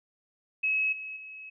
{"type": "tone with level steps", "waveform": "sine", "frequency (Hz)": 2569, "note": "E7", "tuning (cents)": -45, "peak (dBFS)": [-24, -36, -41], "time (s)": [0.63, 1.5], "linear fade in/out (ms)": 10, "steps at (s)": [0.92, 1.16], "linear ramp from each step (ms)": 10, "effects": []}